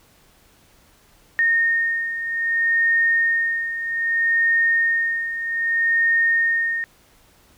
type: beating tone pair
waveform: sine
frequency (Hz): 1840 / 1840.63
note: A#6 / A#6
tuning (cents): -23 / -22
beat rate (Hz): 0.63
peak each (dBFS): -18 / -24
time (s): 1.39-6.84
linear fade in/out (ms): 0
effects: pink hiss -55 dBFS RMS until 7.57 s